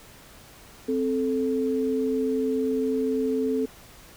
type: tone pair together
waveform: sine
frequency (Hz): 261.5 / 438.1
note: C4 / A4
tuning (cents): -1 / -7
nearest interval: major sixth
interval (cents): 894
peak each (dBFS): -25 / -25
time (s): 0.88-3.66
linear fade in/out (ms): 10
effects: pink hiss -49 dBFS RMS until 4.16 s